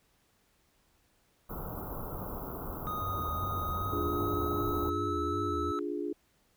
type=band-stop noise; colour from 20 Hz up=pink; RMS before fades=-39 dBFS; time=1.49-4.9 s; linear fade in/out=10 ms; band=1400 to 12000 Hz; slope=96 dB/octave
type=tone with pitch glide; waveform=triangle; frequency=1244.5 to 1305.6 Hz; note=D#6 to E6; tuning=0 to -17 cents; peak=-32 dBFS; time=2.87-5.79 s; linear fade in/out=0 ms; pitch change=+83 cents; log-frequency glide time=3.5-5.2 s
type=tone with vibrato; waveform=sine; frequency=88 Hz; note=F2; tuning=14 cents sharp; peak=-36 dBFS; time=3.01-5.72 s; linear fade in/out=10 ms; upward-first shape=sine; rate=2.6 Hz; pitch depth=180 cents each way
type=chord; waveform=sine; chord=D diminished; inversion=none; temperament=equal; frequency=293.7 / 349.2 / 415.3 Hz; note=D4 / F4 / Ab4; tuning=0 / 0 / 0 cents; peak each=-36 / -36 / -37 dBFS; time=3.92-6.13 s; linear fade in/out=5 ms
effects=pink hiss -70 dBFS RMS until 6.56 s

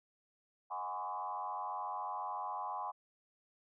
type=tone with frequency modulation; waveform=sine; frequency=923 Hz; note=A#5; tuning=17 cents flat; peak=-37 dBFS; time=0.7-2.92 s; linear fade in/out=20 ms; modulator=94 Hz; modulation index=2.2; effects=none

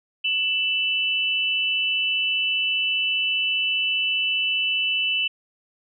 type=tone pair together; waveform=sine; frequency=2655 / 2980 Hz; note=E7 / F#7; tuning=+12 / +12 cents; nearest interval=major second; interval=200 cents; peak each=-23 dBFS; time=0.24-5.28 s; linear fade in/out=10 ms; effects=none

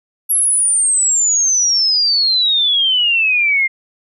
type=exponential sweep; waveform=sine; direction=down; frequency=11390 to 2096 Hz; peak=-11 dBFS; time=0.29-3.68 s; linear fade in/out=20 ms; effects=none

